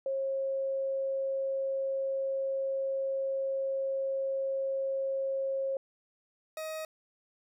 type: tone pair in turn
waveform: sine / 40% pulse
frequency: 540 / 630.3 Hz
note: C#5 / D#5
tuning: -45 / +22 cents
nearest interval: minor third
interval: 267 cents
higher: second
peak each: -29 / -35 dBFS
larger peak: first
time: 0.06-5.77 / 6.57-6.85 s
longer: first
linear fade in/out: 2 ms
effects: none